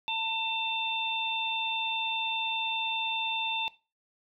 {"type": "harmonic tone", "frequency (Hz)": 895, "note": "A5", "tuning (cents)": 29, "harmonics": [1, 3, 4], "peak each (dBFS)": [-33, -33, -33], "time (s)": [0.08, 3.68], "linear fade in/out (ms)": 0, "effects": ["noise-tail reverb RT60 0.3 s tail -18 dB re dry"]}